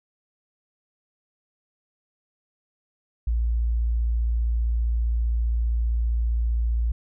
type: tone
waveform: sine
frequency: 57.6 Hz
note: A#1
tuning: 20 cents flat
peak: -20 dBFS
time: 3.27-6.92 s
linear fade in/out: 5 ms
effects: none